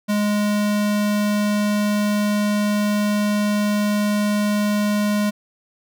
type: tone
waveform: square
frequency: 207.7 Hz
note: G#3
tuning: in tune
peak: -18 dBFS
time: 0.08-5.31 s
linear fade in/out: 20 ms
effects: none